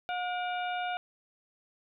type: harmonic tone with a mistuned harmonic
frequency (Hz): 720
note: F#5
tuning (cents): -47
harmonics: 1 / 2 / 3 / 4 / 5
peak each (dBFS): -32 / -38 / -42 / -44 / -46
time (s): 0.09-0.97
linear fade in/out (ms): 0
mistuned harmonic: 3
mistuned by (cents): +140
effects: none